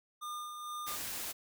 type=tone with tremolo; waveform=square; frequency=1209 Hz; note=D6; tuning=50 cents sharp; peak=-39 dBFS; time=0.21-0.97 s; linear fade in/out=20 ms; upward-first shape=sine; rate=2.2 Hz; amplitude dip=40%
type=noise; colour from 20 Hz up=white; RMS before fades=-40 dBFS; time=0.86-1.33 s; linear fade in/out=20 ms
effects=none